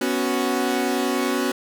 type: chord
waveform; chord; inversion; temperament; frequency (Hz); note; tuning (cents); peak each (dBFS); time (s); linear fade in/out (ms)
sawtooth; B suspended second; none; equal; 246.9 / 277.2 / 370; B3 / C#4 / F#4; 0 / 0 / 0; -21; 0.01-1.52; 5
effects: none